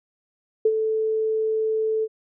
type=tone with ADSR envelope; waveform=sine; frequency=438.7 Hz; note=A4; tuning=5 cents flat; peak=-13 dBFS; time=0.65-2.08 s; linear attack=6 ms; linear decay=52 ms; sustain=-7 dB; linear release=46 ms; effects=none